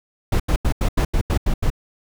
brown noise bursts, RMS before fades -17 dBFS, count 9, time 0.32-1.702 s, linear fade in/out 5 ms, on 78 ms, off 85 ms, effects none

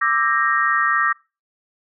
sine chord, E half-diminished seventh, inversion third, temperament equal with one note detuned, 1174.7 / 1318.5 / 1601.9 / 1864.7 Hz, D6 / E6 / G6 / Bb6, 0 / 0 / +37 / 0 cents, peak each -20 / -22 / -24 / -20 dBFS, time 0.01-1.13 s, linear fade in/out 10 ms, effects noise-tail reverb RT60 0.3 s tail -25 dB re dry

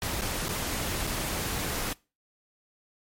pink noise with dropouts, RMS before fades -31 dBFS, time 0.02-1.93 s, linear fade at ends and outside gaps 1 ms, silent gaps 0.211-0.218 / 0.484-0.49 / 1.069-1.073 s, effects noise-tail reverb RT60 0.3 s tail -23 dB re dry + MP3 64 kbps

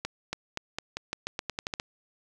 accelerating click train, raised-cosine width 0.2 ms, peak -14 dBFS, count 13, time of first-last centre 0.05-1.799 s, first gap 280 ms, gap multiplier 0.87, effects none

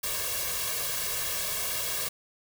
white noise with comb filter, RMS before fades -31 dBFS, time 0.03-2.09 s, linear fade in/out 10 ms, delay 1.8 ms, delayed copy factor +1, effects none

